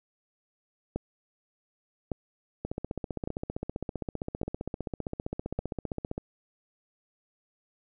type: two click trains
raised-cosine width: 2 ms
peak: -19 / -17 dBFS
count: 55 / 5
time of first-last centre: 2.65-6.179 / 0.96-5.59 s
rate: 15.3 / 0.864 Hz
effects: none